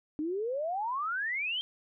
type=exponential sweep; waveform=sine; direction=up; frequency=293.7 to 3221 Hz; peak=-30 dBFS; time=0.19-1.61 s; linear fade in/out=0 ms; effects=none